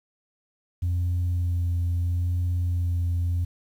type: tone with vibrato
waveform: sine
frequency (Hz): 87.5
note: F2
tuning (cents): +4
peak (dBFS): -20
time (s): 0.82-3.45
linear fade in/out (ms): 10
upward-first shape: sine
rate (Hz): 0.76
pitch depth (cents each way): 17
effects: tanh soft clip ceiling -20 dBFS + 9-bit